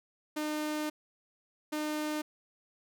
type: tone pair in turn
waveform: sawtooth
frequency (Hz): 303.8 / 303.8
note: D#4 / D#4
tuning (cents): -41 / -41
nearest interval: unison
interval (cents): 0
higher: neither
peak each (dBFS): -28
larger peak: neither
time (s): 0.36-0.9 / 1.72-2.22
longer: first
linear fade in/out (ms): 10
effects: none